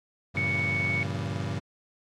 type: chord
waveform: 35% pulse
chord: G diminished seventh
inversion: none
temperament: just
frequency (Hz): 98 / 117.6 / 141.12 / 169.34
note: G2 / Bb2 / Db3 / Fb3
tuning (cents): 0 / +16 / +31 / +47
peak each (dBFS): -31 / -35 / -33 / -36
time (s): 0.34-1.6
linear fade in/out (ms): 20
type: tone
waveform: sine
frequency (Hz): 2224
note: C#7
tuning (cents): +5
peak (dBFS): -26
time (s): 0.37-1.03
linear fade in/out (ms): 0
effects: low-pass 6000 Hz 12 dB/octave + AAC 64 kbps